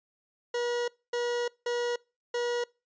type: tone bursts at uneven times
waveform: 40% pulse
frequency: 481 Hz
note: B4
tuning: 46 cents flat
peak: -27 dBFS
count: 4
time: 0.54-0.88 / 1.13-1.48 / 1.66-1.96 / 2.34-2.64 s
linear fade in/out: 5 ms
effects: noise-tail reverb RT60 0.3 s tail -25 dB re dry + resampled to 16000 Hz